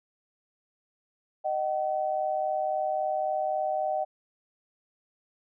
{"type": "tone pair together", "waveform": "sine", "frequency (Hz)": [617.3, 761], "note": ["D#5", "F#5"], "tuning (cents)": [-14, 48], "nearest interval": "major third", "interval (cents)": 362, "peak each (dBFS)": [-29, -28], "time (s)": [1.44, 4.05], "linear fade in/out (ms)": 20, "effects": []}